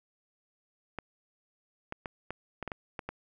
clicks, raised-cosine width 0.5 ms, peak -21 dBFS, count 9, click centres 0.987 / 1.924 / 2.058 / 2.306 / 2.627 / 2.677 / 2.718 / 2.992 / 3.09 s, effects none

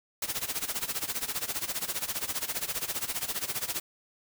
white noise with tremolo, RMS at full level -30 dBFS, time 0.22-3.8 s, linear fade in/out 2 ms, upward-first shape sine, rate 15 Hz, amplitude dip 85%, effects none

